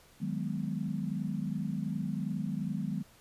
sine chord, G# minor seventh, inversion second, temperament equal, 155.56 / 185 / 207.7 / 246.9 Hz, D#3 / F#3 / G#3 / B3, 0 / 0 / 0 / 0 cents, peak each -37 / -36 / -36 / -40 dBFS, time 0.2-3.03 s, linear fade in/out 20 ms, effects pink hiss -60 dBFS RMS until 3.2 s + resampled to 32000 Hz

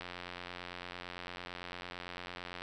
click train, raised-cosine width 0.3 ms, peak -26 dBFS, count 233, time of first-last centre 0.01-2.62 s, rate 88.9 Hz, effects none

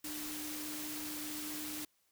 sine tone in noise, 302.5 Hz, D#4, 49 cents flat, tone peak -44 dBFS, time 0.04-1.85 s, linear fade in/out 5 ms, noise white, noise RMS -43 dBFS, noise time 0.04-1.85 s, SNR -4 dB, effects white hiss -75 dBFS RMS until 2.11 s

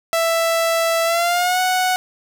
sawtooth tone with pitch glide, 662 to 738.8 Hz, E5 to F#5, +7 to -3 cents, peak -12 dBFS, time 0.13-1.96 s, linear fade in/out 0 ms, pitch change +190 cents, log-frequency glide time 1.04-1.6 s, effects 7-bit

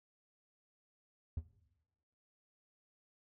triangle tone with exponential decay, 80 Hz, D#2, 49 cents sharp, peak -31 dBFS, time 1.37-1.45 s, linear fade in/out 5 ms, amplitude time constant 17 ms, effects noise-tail reverb RT60 1.0 s tail -17 dB re dry

